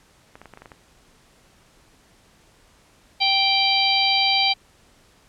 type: clicks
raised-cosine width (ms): 0.5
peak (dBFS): -26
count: 8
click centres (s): 0.355 / 0.416 / 0.457 / 0.537 / 0.574 / 0.62 / 0.658 / 0.718
type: harmonic tone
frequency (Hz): 784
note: G5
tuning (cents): 0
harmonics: 1 / 3 / 4 / 5 / 6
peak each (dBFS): -23 / -23 / -23 / -23 / -23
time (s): 3.2-4.54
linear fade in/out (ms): 20
effects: pink hiss -56 dBFS RMS until 5.28 s + low-pass 10000 Hz 12 dB/octave